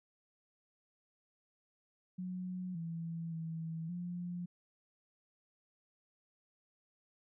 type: tone with pitch steps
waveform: sine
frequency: 182.6 / 165.9 / 162.7 / 176.1 Hz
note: F#3 / E3 / E3 / F3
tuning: -23 / +11 / -22 / +15 cents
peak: -38 dBFS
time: 2.18-4.46 s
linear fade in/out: 10 ms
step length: 570 ms
effects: none